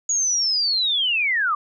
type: linear sweep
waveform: sine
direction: down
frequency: 6770 to 1140 Hz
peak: -18 dBFS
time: 0.09-1.55 s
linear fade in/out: 5 ms
effects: none